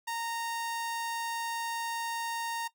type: tone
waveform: sawtooth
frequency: 925 Hz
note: A#5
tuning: 14 cents flat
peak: -29 dBFS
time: 0.07-2.68 s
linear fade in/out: 10 ms
effects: noise-tail reverb RT60 0.1 s tail -17 dB re dry